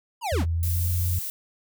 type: linear sweep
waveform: square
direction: down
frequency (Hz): 1015 to 58.5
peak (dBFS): -26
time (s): 0.21-0.46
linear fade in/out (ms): 50
type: tone with pitch glide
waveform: sine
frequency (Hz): 83 to 88.44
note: E2 to F2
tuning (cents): +12 to +22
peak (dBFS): -22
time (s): 0.32-1.19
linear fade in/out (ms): 5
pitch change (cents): +110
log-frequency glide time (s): 0.54-0.92
type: noise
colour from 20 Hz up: violet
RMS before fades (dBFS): -32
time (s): 0.63-1.3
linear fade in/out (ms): 0
effects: none